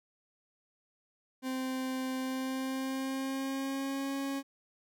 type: tone with pitch glide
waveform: 40% pulse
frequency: 260 to 274.5 Hz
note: C4 to C#4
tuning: -11 to -17 cents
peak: -32 dBFS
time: 1.42-4.43 s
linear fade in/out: 50 ms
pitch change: +94 cents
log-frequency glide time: 2.18-4.16 s
effects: none